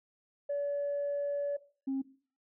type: tone pair in turn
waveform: sine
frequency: 572 / 268.8 Hz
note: D5 / C4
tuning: -46 / +47 cents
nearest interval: octave + minor second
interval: 1307 cents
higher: first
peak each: -29 / -29 dBFS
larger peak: neither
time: 0.49-1.57 / 1.87-2.02 s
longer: first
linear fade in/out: 10 ms
effects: noise-tail reverb RT60 0.4 s tail -17 dB re dry + tanh soft clip ceiling -27 dBFS